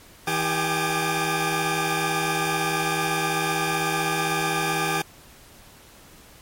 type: tone cluster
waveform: 20% pulse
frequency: 161.2 / 397.9 / 780 / 838 / 1202 Hz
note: E3 / G4 / G5 / G#5 / D6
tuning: -38 / +26 / -9 / +15 / +40 cents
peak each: -24 dBFS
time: 0.27-5.02 s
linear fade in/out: 5 ms
effects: pink hiss -49 dBFS RMS until 6.41 s + MP3 64 kbps